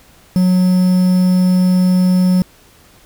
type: tone with quantisation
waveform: triangle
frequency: 183 Hz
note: F#3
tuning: 19 cents flat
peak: -7 dBFS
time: 0.36-2.42 s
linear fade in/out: 0 ms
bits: 5
effects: pink hiss -47 dBFS RMS until 3.05 s